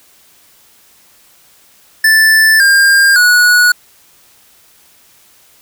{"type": "tone with pitch steps", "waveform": "square", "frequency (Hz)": [1760, 1604.6, 1463], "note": ["A6", "G6", "F#6"], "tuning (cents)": [0, 40, -20], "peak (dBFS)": -6, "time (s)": [2.04, 3.72], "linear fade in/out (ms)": 5, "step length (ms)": 560, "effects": ["white hiss -47 dBFS RMS until 5.61 s"]}